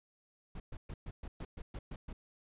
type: noise bursts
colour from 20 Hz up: brown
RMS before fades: -43 dBFS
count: 10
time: 0.55-2.13 s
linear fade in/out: 5 ms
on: 50 ms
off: 120 ms
effects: resampled to 8000 Hz